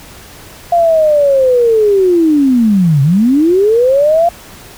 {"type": "linear two-way sweep", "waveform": "sine", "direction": "down then up", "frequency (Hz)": [698.5, 132.2, 698.5], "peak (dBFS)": -6, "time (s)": [0.72, 4.29], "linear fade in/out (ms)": 5, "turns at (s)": 3.02, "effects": ["pink hiss -35 dBFS RMS until 4.77 s"]}